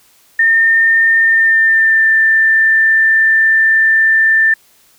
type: tone with pitch glide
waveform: sine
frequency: 1815 to 1781.8 Hz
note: A#6 to A6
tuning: -47 to +21 cents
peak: -7 dBFS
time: 0.39-4.54 s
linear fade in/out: 5 ms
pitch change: -32 cents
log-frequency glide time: 1.19-2.09 s
effects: white hiss -50 dBFS RMS until 4.98 s